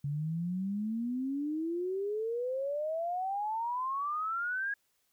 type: exponential sweep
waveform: sine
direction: up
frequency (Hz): 140 to 1661.2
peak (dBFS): -31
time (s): 0.04-4.74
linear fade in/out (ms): 5
effects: white hiss -75 dBFS RMS until 5.12 s